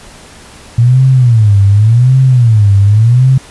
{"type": "tone with vibrato", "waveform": "sine", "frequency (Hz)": 114.4, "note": "A#2", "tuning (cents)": -32, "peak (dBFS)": -3, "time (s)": [0.78, 3.38], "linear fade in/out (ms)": 5, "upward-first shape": "sine", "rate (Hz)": 0.88, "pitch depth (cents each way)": 250, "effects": ["pink hiss -35 dBFS RMS until 3.5 s", "resampled to 24000 Hz"]}